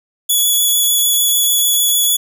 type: tone with vibrato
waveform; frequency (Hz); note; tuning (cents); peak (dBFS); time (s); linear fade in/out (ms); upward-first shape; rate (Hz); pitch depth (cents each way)
5% pulse; 3400; G#7; +40; -4; 0.29-2.17; 10; triangle; 6.7; 11
effects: none